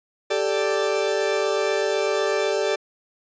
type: chord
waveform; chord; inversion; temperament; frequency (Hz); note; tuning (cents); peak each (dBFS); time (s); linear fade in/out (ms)
40% pulse; G suspended second; none; equal; 392 / 440 / 587.3; G4 / A4 / D5; 0 / 0 / 0; -24; 0.3-2.76; 10
effects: resampled to 16000 Hz